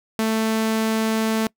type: tone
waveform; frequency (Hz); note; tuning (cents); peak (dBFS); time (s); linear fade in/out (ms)
sawtooth; 221.2; A3; +9; -15; 0.19-1.47; 0
effects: noise-tail reverb RT60 0.1 s tail -24 dB re dry